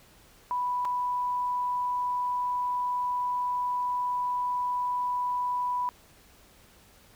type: tone with dropouts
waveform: sine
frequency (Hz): 987.8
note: B5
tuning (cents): 0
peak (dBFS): -26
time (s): 0.51-5.89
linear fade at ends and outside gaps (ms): 0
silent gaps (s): 0.849-0.853
effects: pink hiss -57 dBFS RMS until 7.15 s